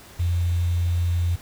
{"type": "tone with quantisation", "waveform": "sine", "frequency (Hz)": 86.7, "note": "F2", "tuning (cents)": -12, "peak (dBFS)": -19, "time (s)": [0.19, 1.36], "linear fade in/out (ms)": 10, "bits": 7, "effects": ["pink hiss -46 dBFS RMS until 1.41 s"]}